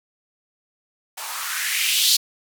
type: noise with band-pass filter sweep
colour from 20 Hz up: violet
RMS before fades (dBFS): -22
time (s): 1.17-2.17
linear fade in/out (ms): 10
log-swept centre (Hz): 790 to 4300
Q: 3.2
effects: none